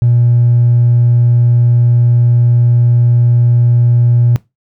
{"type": "tone with hard clipping", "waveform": "sine", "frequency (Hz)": 120, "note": "B2", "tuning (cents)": -49, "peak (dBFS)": -7, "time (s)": [0.02, 4.36], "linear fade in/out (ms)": 0, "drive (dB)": 1, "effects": ["noise-tail reverb RT60 0.2 s tail -19 dB re dry"]}